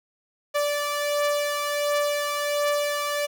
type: beating tone pair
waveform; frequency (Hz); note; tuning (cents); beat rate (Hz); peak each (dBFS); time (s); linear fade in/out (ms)
sawtooth; 583 / 584.4; D5 / D5; -13 / -9; 1.4; -20 / -26; 0.54-3.27; 20
effects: none